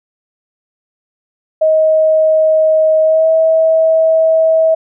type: tone with pitch glide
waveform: sine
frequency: 630 to 644 Hz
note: D#5 to E5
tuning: +21 to -41 cents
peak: -7 dBFS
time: 1.61-4.75 s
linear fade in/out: 10 ms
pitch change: +38 cents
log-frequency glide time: 3.02-3.29 s
effects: none